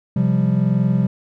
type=chord; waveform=triangle; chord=C suspended fourth; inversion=none; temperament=equal; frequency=130.81 / 174.61 / 196 Hz; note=C3 / F3 / G3; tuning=0 / 0 / 0 cents; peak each=-17 dBFS; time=0.16-1.07 s; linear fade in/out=5 ms; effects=none